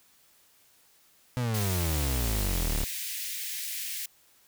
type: exponential sweep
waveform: 35% pulse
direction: down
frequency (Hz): 127.4 to 34.23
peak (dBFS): -25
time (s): 1.37-2.84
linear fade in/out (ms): 0
type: high-pass noise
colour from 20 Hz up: white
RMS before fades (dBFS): -35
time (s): 1.54-4.06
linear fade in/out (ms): 5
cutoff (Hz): 1800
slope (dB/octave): 48
effects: white hiss -62 dBFS RMS until 4.47 s